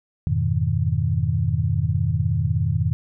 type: chord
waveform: sine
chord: F half-diminished seventh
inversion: none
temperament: equal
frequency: 87.31 / 103.83 / 123.47 / 155.56 Hz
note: F2 / Ab2 / Cb3 / Eb3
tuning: 0 / 0 / 0 / 0 cents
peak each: -24 dBFS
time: 0.27-2.93 s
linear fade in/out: 0 ms
effects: none